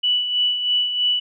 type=tone with tremolo; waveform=sine; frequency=2960 Hz; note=F#7; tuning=in tune; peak=-15 dBFS; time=0.03-1.2 s; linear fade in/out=10 ms; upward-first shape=sine; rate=3.1 Hz; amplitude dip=55%; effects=none